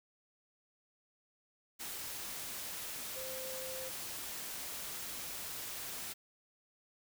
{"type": "tone in noise", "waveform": "sine", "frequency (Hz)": 521, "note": "C5", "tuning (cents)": -7, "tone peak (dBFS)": -44, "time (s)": [3.15, 3.9], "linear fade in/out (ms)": 20, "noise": "white", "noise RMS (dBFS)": -43, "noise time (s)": [1.79, 6.14], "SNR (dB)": -4, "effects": []}